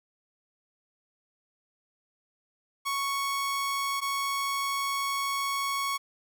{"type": "tone pair in turn", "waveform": "sawtooth", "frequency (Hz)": [1108.7, 1108.7], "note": ["C#6", "C#6"], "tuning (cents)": [0, 0], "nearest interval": "unison", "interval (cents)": 0, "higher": "neither", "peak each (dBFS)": -24, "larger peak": "neither", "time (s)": [[2.85, 4.01], [4.01, 5.98]], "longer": "second", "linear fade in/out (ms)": 20, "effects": []}